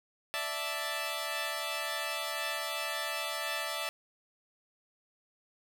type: chord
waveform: 10% pulse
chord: D suspended second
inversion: none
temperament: equal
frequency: 587.3 / 659.3 / 880 Hz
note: D5 / E5 / A5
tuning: 0 / 0 / 0 cents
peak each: -30 / -28 / -31 dBFS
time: 0.34-3.89 s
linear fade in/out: 0 ms
effects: none